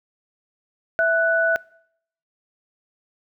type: tone pair together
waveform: sine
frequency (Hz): 659.4 / 1484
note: E5 / F#6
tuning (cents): 0 / +5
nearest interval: octave + major second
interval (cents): 1405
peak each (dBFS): -19 / -18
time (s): 0.99-1.56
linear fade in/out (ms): 0
effects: noise-tail reverb RT60 0.7 s tail -24 dB re dry